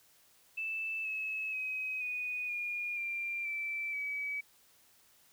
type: tone with pitch steps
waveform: sine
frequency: 2639 / 2585 / 2531 / 2479 / 2428 / 2378 / 2329 / 2282 Hz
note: E7 / E7 / D#7 / D#7 / D#7 / D7 / D7 / C#7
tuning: +1 / -34 / +29 / -7 / -43 / +21 / -15 / +50 cents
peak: -34 dBFS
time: 0.57-4.41 s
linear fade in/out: 10 ms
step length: 480 ms
effects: white hiss -65 dBFS RMS until 5.32 s